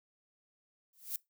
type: noise with exponential growth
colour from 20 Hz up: violet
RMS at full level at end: -33 dBFS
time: 0.93-1.16 s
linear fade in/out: 1 ms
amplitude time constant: 50 ms
effects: noise-tail reverb RT60 0.2 s tail -23 dB re dry